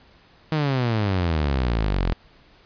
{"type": "exponential sweep", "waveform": "sawtooth", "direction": "down", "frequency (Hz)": [159.7, 41.2], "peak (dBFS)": -16, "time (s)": [0.52, 2.13], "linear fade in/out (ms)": 0, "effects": ["pink hiss -54 dBFS RMS until 2.65 s", "resampled to 11025 Hz"]}